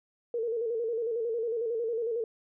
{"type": "tone with vibrato", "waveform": "sine", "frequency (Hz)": 460.1, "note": "A#4", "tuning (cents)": -23, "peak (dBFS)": -28, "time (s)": [0.34, 2.24], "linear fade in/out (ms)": 2, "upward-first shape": "square", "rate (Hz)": 11, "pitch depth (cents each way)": 60, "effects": []}